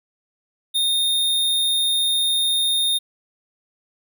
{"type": "tone", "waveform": "square", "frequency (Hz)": 3667, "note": "A#7", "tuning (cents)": -29, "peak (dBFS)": -18, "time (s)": [0.74, 2.99], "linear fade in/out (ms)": 20, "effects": []}